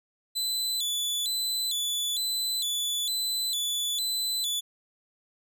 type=tone with vibrato; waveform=sawtooth; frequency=3729 Hz; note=A#7; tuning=in tune; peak=-24 dBFS; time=0.35-4.61 s; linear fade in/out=20 ms; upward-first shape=square; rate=1.1 Hz; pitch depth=130 cents each way; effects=none